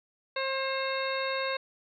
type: harmonic tone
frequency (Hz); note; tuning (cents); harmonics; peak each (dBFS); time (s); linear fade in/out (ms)
534; C5; +35; 1 / 2 / 3 / 4 / 5 / 7 / 8; -32 / -35 / -37 / -38 / -39 / -40 / -41; 0.36-1.57; 5
effects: none